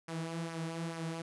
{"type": "tone with flanger", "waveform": "sawtooth", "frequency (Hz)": 164.81, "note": "E3", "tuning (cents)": 0, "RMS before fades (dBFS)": -39, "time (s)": [0.08, 1.22], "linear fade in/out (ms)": 5, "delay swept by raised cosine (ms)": [0.25, 5.55], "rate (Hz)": 2.3, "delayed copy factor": -0.55, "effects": ["resampled to 24000 Hz"]}